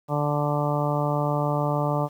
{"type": "harmonic tone", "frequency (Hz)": 146.83, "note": "D3", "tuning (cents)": 0, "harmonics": [1, 2, 3, 4, 5, 6, 7, 8], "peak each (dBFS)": [-25, -31, -33, -28, -32, -31, -35, -33], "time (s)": [0.08, 2.09], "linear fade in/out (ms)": 50, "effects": ["9-bit"]}